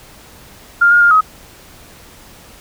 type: tone with pitch steps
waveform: sine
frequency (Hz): 1401 / 1423 / 1407 / 1268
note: F6 / F6 / F6 / D#6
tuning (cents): +5 / +32 / +12 / +32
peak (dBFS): -6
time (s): 0.81-1.21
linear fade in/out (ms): 10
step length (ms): 100
effects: pink hiss -41 dBFS RMS until 2.6 s